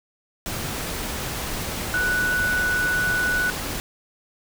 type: tone in noise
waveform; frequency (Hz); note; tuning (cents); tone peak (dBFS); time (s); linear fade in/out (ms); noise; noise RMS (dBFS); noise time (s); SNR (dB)
sine; 1480; F#6; 0; -20; 1.94-3.5; 0; pink; -29; 0.46-3.8; +6
effects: none